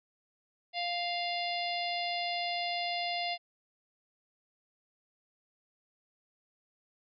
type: harmonic tone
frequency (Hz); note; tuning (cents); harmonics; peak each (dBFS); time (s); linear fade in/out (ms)
698.5; F5; 0; 1 / 3 / 4 / 5 / 6 / 7; -34 / -39 / -40 / -41 / -42 / -42; 0.73-3.38; 50
effects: none